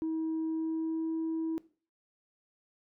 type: tone with pitch glide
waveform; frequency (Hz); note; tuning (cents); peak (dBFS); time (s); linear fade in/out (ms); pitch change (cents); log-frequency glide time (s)
sine; 320.4 to 323.6; E4 to E4; -49 to -32; -28; 0.02-1.58; 0; +17; 0.45-1.13
effects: noise-tail reverb RT60 0.4 s tail -20 dB re dry + tanh soft clip ceiling -28 dBFS